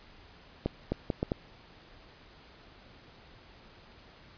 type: accelerating click train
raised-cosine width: 2 ms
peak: -15 dBFS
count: 5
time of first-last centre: 0.66-1.319 s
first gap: 260 ms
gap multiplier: 0.7
effects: pink hiss -55 dBFS RMS until 4.37 s + resampled to 11025 Hz

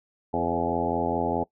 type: harmonic tone with a mistuned harmonic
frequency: 84.8 Hz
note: E2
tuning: 50 cents sharp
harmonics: 1 / 2 / 3 / 4 / 5 / 6 / 7 / 8 / 9 / 10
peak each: -37 / -35 / -31 / -33 / -31 / -34 / -35 / -33 / -32 / -31 dBFS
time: 0.33-1.44 s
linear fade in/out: 10 ms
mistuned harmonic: 6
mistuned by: +23 cents
effects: noise-tail reverb RT60 0.1 s tail -21 dB re dry

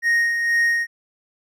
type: tone with tremolo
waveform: triangle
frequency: 1864.7 Hz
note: A#6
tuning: in tune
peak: -13 dBFS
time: 0.02-0.87 s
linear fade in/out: 50 ms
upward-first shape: sine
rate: 2.1 Hz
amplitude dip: 45%
effects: none

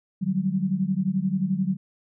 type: tone cluster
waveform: sine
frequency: 150.2 / 185.6 / 197 Hz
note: D3 / F#3 / G3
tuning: +39 / +6 / +9 cents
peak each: -32 / -24 / -26 dBFS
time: 0.21-1.77 s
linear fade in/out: 20 ms
effects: none

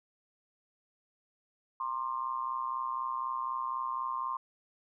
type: tone with amplitude modulation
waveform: sine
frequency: 1058 Hz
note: C6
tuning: 19 cents sharp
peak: -28 dBFS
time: 1.8-4.37 s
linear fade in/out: 5 ms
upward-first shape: sine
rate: 124 Hz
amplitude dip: 85%
effects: none

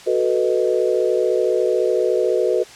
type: chord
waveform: sine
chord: B dominant seventh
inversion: second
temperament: equal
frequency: 370 / 440 / 493.9 / 622.3 Hz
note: F#4 / A4 / B4 / D#5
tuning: 0 / 0 / 0 / 0 cents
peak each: -20 / -21 / -20 / -24 dBFS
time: 0.06-2.64 s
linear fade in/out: 20 ms
effects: white hiss -41 dBFS RMS until 2.75 s + low-pass 7000 Hz 12 dB/octave

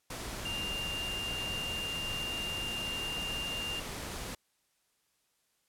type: tone in noise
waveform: sine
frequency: 2798 Hz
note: F7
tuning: 3 cents sharp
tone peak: -35 dBFS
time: 0.45-3.8 s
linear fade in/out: 5 ms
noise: pink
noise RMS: -40 dBFS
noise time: 0.1-4.35 s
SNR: +2 dB
effects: white hiss -75 dBFS RMS until 5.68 s + low-pass 12000 Hz 12 dB/octave

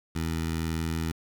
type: tone with notch filter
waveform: 15% pulse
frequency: 81.3 Hz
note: E2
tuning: 23 cents flat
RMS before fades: -30 dBFS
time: 0.15-1.12 s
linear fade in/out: 10 ms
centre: 660 Hz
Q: 1.2
effects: 8-bit

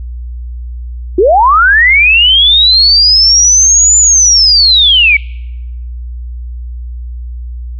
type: linear two-way sweep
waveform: sine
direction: up then down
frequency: 331.9 to 7100 to 2208 Hz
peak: -3 dBFS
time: 1.18-5.17 s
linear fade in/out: 5 ms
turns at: 3.97 s
effects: noise-tail reverb RT60 1.0 s tail -26 dB re dry + added 60 Hz sine -19 dBFS peak until 7.79 s

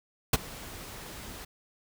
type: noise with ADSR envelope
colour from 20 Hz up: pink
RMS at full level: -20 dBFS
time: 0.33-1.45 s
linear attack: 5 ms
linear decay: 28 ms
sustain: -23 dB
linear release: 8 ms
effects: none

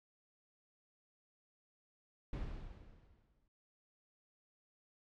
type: noise with exponential decay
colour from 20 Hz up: brown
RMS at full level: -39 dBFS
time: 2.33-3.48 s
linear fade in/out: 2 ms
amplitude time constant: 250 ms
effects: low-pass 4000 Hz 12 dB/octave + AAC 64 kbps

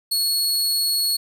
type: tone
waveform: sawtooth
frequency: 4353 Hz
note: C#8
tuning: 32 cents flat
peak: -16 dBFS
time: 0.11-1.17 s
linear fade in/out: 10 ms
effects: none

